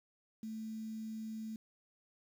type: tone with quantisation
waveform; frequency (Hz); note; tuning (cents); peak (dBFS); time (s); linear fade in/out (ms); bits
sine; 220; A3; 0; -40; 0.43-1.56; 2; 10
effects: none